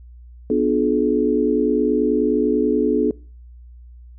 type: chord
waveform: sine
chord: B diminished seventh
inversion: none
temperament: just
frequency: 246.9 / 296.3 / 355.6 / 426.7 Hz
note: B3 / D4 / F4 / Ab4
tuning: 0 / +15 / +31 / +47 cents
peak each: -21 / -20 / -24 / -19 dBFS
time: 0.5-3.11 s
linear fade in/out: 2 ms
effects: noise-tail reverb RT60 0.4 s tail -23 dB re dry + added 60 Hz sine -39 dBFS peak until 4.18 s